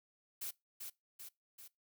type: noise with echo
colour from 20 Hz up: blue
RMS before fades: -42 dBFS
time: 0.41-0.51 s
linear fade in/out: 10 ms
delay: 390 ms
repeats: 3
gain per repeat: -4 dB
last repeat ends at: 1.68 s
effects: noise-tail reverb RT60 0.2 s tail -22 dB re dry